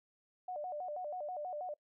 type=tone with vibrato; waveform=sine; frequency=660 Hz; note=E5; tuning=2 cents sharp; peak=-38 dBFS; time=0.48-1.74 s; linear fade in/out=5 ms; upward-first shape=square; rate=6.2 Hz; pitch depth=180 cents each way; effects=noise-tail reverb RT60 0.1 s tail -22 dB re dry